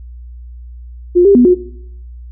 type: tone with pitch steps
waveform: sine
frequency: 354.5 / 398.9 / 245.5 / 360.5 Hz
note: F4 / G4 / B3 / F#4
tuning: +26 / +30 / -10 / -45 cents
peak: -4 dBFS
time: 1.15-1.55 s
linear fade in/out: 20 ms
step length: 100 ms
effects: noise-tail reverb RT60 0.7 s tail -17 dB re dry + added 60 Hz sine -29 dBFS peak until 2.31 s